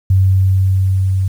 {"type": "tone with level ramp", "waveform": "sine", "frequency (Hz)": 95, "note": "F#2", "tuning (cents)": 46, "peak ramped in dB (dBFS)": [-7, -12], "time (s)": [0.1, 1.28], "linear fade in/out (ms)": 5, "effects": ["7-bit"]}